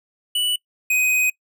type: tone pair in turn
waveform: square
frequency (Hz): 2960 / 2506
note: F#7 / D#7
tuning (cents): 0 / +12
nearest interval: minor third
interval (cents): 288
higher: first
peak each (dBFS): -19 / -17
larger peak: second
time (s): 0.35-0.56 / 0.9-1.3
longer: second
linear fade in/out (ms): 5
effects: noise-tail reverb RT60 0.1 s tail -23 dB re dry